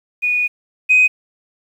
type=tone pair in turn; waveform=sine; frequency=2464 / 2507 Hz; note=D#7 / D#7; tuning=-17 / +12 cents; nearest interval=unison; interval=29 cents; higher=second; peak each=-14 / -7 dBFS; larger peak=second; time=0.22-0.48 / 0.89-1.08 s; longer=first; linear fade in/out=20 ms; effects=tanh soft clip ceiling -4 dBFS + 8-bit